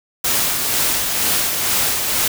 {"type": "noise with tremolo", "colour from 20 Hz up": "white", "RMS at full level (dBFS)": -17, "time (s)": [0.24, 2.28], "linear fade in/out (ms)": 5, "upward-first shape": "sine", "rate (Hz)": 2.1, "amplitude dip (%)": 35, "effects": []}